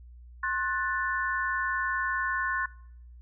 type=chord; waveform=sine; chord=F# diminished; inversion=second; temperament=equal with one note detuned; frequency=1064.8 / 1480 / 1760 Hz; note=C6 / F#6 / A6; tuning=+30 / 0 / 0 cents; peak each=-31 dBFS; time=0.43-2.66 s; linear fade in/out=5 ms; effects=noise-tail reverb RT60 0.7 s tail -23 dB re dry + added 60 Hz sine -46 dBFS peak until 3.21 s